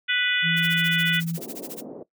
harmonic tone, 493.9 Hz, B4, in tune, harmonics 3 / 4 / 5 / 6 / 7, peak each -25 / -26 / -27 / -28 / -28 dBFS, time 0.08-1.21 s, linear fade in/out 20 ms
sine tone, 166.4 Hz, E3, 17 cents sharp, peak -25 dBFS, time 0.42-1.4 s, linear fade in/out 50 ms
blue noise with tremolo, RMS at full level -35 dBFS, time 0.56-1.82 s, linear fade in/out 20 ms, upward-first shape sine, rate 14 Hz, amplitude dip 100%
pink band-pass noise, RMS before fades -38 dBFS, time 1.37-2.03 s, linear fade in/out 2 ms, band 220 to 580 Hz, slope 24 dB/octave
effects noise-tail reverb RT60 0.1 s tail -17 dB re dry

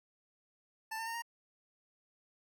25% pulse tone with pitch steps, 885 / 901 / 917.3 / 933.8 Hz, A5 / A5 / A#5 / A#5, +10 / +41 / -28 / +3 cents, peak -34 dBFS, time 0.91-1.222 s, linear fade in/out 10 ms, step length 78 ms, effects none

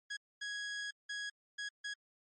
sawtooth tone bursts at uneven times, 1661.2 Hz, G#6, in tune, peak -35 dBFS, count 5, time 0.1-0.17 / 0.41-0.91 / 1.09-1.3 / 1.58-1.69 / 1.84-1.94 s, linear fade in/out 10 ms, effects low-pass 11000 Hz 12 dB/octave + MP3 32 kbps

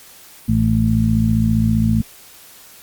harmonic tone, 55.1 Hz, A1, 3 cents sharp, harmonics 1 / 2 / 3 / 4, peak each -22 / -17 / -22 / -16 dBFS, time 0.48-2.02 s, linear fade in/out 10 ms, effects white hiss -43 dBFS RMS until 2.82 s + Opus 48 kbps

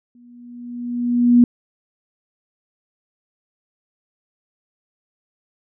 sine tone with exponential growth, 241.7 Hz, B3, 37 cents flat, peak -6 dBFS, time 0.15-1.44 s, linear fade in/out 2 ms, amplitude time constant 280 ms, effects none

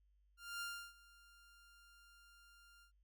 sawtooth tone with ADSR envelope, 1398 Hz, F6, 1 cent sharp, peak -38 dBFS, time 0.37-2.92 s, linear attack 240 ms, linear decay 320 ms, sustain -22 dB, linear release 98 ms, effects added 50 Hz sine -70 dBFS peak until 3.03 s

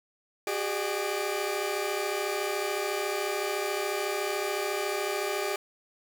sawtooth tone cluster, 376.4 / 410.3 / 603 / 2357 Hz, F#4 / G#4 / D5 / D7, +30 / -21 / +46 / +6 cents, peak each -30 / -28 / -31 / -35 dBFS, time 0.47-5.56 s, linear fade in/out 2 ms, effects none

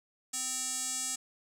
square tone with band-pass filter, 257.1 Hz, C4, 30 cents flat, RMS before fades -35 dBFS, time 0.33-1.16 s, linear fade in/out 10 ms, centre 7700 Hz, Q 4, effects none

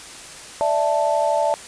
sine chord, D suspended second, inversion none, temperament equal, 587.3 / 659.3 / 880 Hz, D5 / E5 / A5, 0 / 0 / 0 cents, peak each -21 / -21 / -21 dBFS, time 0.61-1.54 s, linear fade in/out 0 ms, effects white hiss -38 dBFS RMS until 1.67 s + resampled to 22050 Hz

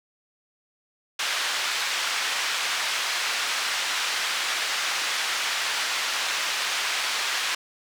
pink band-pass noise, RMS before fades -27 dBFS, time 1.19-7.55 s, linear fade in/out 5 ms, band 1400 to 5600 Hz, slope 12 dB/octave, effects none

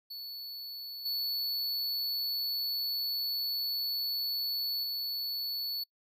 square tone with level steps, 4435 Hz, C#8, in tune, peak -40 / -31 / -33 dBFS, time 0.1-5.84 s, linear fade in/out 10 ms, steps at 1.05 / 4.83 s, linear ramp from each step 10 ms, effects noise-tail reverb RT60 0.1 s tail -26 dB re dry

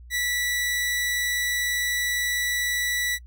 sawtooth tone, 1957 Hz, B6, 16 cents flat, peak -20 dBFS, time 0.1-3.19 s, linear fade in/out 50 ms, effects noise-tail reverb RT60 0.1 s tail -24 dB re dry + added 60 Hz sine -42 dBFS peak until 3.26 s

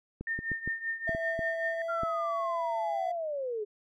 clicks, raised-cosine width 3 ms, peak -24 dBFS, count 8, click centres 0.21 / 0.39 / 0.517 / 0.676 / 1.093 / 1.149 / 1.392 / 2.034 s
sine tone with tremolo, 1817 Hz, A#6, 45 cents flat, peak -28 dBFS, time 0.27-1.82 s, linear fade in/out 2 ms, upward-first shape triangle, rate 5.2 Hz, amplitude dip 85%
triangle tone with pitch glide, 659.3 to 671.2 Hz, E5 to E5, 0 to +31 cents, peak -30 dBFS, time 1.07-3.12 s, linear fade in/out 10 ms, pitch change +31 cents, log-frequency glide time 1.61-2.34 s
sine linear sweep, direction down, 1398 to 405.4 Hz, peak -31 dBFS, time 1.88-3.65 s, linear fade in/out 20 ms
effects none

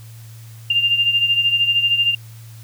sine beating tone pair, 2794 / 2807 Hz, F7 / F7, 0 / +8 cents, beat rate 13 Hz, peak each -15 / -21 dBFS, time 0.7-2.15 s, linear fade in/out 5 ms, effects added 113 Hz sine -36 dBFS peak until 2.63 s + white hiss -48 dBFS RMS until 2.63 s

